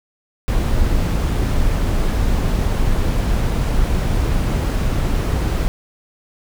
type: noise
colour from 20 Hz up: brown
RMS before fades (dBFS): -17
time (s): 0.48-5.68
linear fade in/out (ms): 0
effects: none